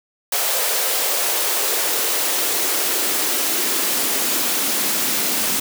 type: noise with high-pass filter sweep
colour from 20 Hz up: white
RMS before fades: -20 dBFS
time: 0.32-5.6 s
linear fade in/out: 5 ms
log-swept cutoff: 560 to 210 Hz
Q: 2.3
effects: none